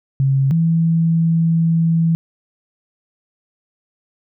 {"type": "tone pair in turn", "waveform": "sine", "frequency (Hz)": [135.7, 164.83], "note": ["C#3", "E3"], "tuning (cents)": [-36, 0], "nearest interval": "minor third", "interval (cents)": 336, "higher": "second", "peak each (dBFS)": -12, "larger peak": "neither", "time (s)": [[0.2, 0.51], [0.51, 2.15]], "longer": "second", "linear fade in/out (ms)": 0, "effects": []}